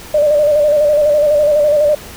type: tone with vibrato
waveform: sine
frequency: 594 Hz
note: D5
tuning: 20 cents sharp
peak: -8 dBFS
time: 0.14-1.95 s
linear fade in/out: 5 ms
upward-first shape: square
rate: 12 Hz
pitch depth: 37 cents each way
effects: pink hiss -33 dBFS RMS until 2.16 s